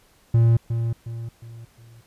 triangle tone with echo, 115.7 Hz, A#2, 13 cents flat, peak -11 dBFS, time 0.34-0.57 s, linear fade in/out 5 ms, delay 360 ms, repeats 4, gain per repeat -8 dB, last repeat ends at 2.01 s, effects pink hiss -58 dBFS RMS until 2.06 s + resampled to 32000 Hz

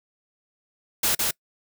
white noise with echo, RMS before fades -22 dBFS, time 1.03-1.15 s, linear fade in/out 5 ms, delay 160 ms, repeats 1, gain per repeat -2 dB, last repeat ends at 1.31 s, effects noise-tail reverb RT60 0.1 s tail -25 dB re dry

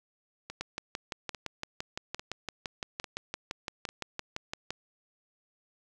two click trains, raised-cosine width 0.2 ms, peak -22 / -17 dBFS, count 5 / 25, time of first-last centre 0.5-3.89 / 0.61-4.706 s, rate 1.18 / 5.86 Hz, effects none

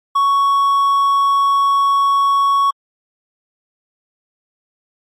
triangle tone, 1113 Hz, C#6, 7 cents sharp, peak -9 dBFS, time 0.15-2.71 s, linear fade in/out 10 ms, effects MP3 64 kbps

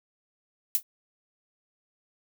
violet noise with exponential decay, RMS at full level -19 dBFS, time 0.75-0.83 s, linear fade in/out 0 ms, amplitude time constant 16 ms, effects none

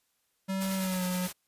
square tone with pitch glide, 191.8 to 181.77 Hz, G3 to F#3, -37 to -30 cents, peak -30 dBFS, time 0.48-1.28 s, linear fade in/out 20 ms, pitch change -93 cents, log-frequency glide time 0.74-1.04 s
white noise with tremolo, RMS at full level -37 dBFS, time 0.6-1.33 s, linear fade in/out 20 ms, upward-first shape sine, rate 9.5 Hz, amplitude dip 30%
effects white hiss -75 dBFS RMS until 1.47 s + resampled to 32000 Hz

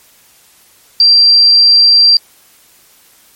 sine tone, 4719 Hz, D8, 7 cents sharp, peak -3 dBFS, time 1-2.17 s, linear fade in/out 2 ms, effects white hiss -46 dBFS RMS until 3.35 s + MP3 64 kbps

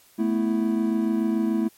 triangle chord, A suspended second, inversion none, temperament equal, 220 / 246.9 / 329.6 Hz, A3 / B3 / E4, 0 / 0 / 0 cents, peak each -21 / -26 / -23 dBFS, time 0.18-1.69 s, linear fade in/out 20 ms, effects white hiss -56 dBFS RMS until 1.77 s + MP3 64 kbps

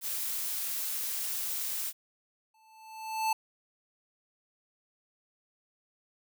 blue noise, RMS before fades -34 dBFS, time 0.01-1.93 s, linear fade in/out 50 ms
square tone with exponential growth, 880 Hz, A5, in tune, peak -25 dBFS, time 2.54-3.33 s, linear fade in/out 5 ms, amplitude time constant 170 ms
effects none

